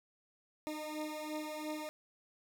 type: beating tone pair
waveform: 20% pulse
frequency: 305 / 307.9 Hz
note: D#4 / D#4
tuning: -34 / -18 cents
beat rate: 2.9 Hz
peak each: -36 / -39 dBFS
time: 0.67-1.89 s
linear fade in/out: 0 ms
effects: none